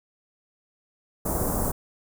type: band-stop noise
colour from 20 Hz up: pink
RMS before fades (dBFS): -26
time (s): 1.25-1.72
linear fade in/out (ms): 10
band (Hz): 1100 to 8200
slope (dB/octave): 24
effects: none